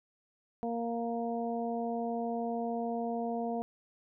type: harmonic tone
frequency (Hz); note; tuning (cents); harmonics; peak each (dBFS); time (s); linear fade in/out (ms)
233.1; A#3; 0; 1 / 2 / 3 / 4; -35 / -37 / -36 / -47; 0.63-3.62; 0
effects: none